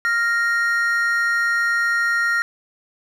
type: tone pair together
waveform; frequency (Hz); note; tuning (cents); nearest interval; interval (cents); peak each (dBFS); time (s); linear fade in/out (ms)
triangle; 1396.9 / 1864.6; F6 / A#6; 0 / 0; perfect fourth; 500; -18 / -18; 0.05-2.42; 0
effects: none